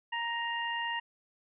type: harmonic tone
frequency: 935 Hz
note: A#5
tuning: 5 cents sharp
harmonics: 1 / 2 / 3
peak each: -35 / -35 / -38 dBFS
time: 0.12-1 s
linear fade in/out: 10 ms
effects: none